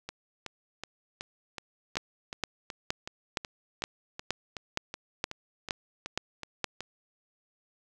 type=two click trains; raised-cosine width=0.2 ms; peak=-20 / -11 dBFS; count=19 / 11; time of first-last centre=0.09-6.806 / 1.97-6.643 s; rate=2.68 / 2.14 Hz; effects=none